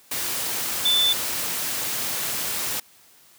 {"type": "tone in noise", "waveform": "sine", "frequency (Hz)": 3520, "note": "A7", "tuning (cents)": 0, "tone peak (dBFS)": -17, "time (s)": [0.85, 1.13], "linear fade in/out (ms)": 5, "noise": "white", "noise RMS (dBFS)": -27, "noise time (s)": [0.11, 2.8], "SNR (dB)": 7, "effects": ["white hiss -54 dBFS RMS until 3.38 s", "high-pass 80 Hz 12 dB/octave"]}